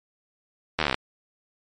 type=slowing click train; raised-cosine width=0.3 ms; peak=-6 dBFS; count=12; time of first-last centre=0.79-0.944 s; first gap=12 ms; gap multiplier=1.03; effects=MP3 48 kbps